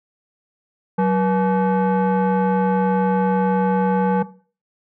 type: tone with frequency modulation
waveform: sine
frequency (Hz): 186.8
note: F#3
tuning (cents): +17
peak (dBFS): -13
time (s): 0.98-4.23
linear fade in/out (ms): 10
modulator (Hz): 669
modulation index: 1
effects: noise-tail reverb RT60 0.4 s tail -18 dB re dry + tanh soft clip ceiling -12 dBFS